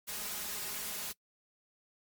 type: noise with comb filter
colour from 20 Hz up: white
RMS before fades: -39 dBFS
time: 0.07-1.13 s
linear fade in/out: 20 ms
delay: 4.8 ms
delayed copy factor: +0.6
effects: noise-tail reverb RT60 0.1 s tail -23 dB re dry + MP3 96 kbps